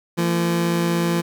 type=tone pair together; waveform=25% pulse; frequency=170.77 / 227.1 Hz; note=F3 / A#3; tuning=-39 / -45 cents; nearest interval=perfect fourth; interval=494 cents; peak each=-15 / -24 dBFS; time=0.17-1.22 s; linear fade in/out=20 ms; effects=none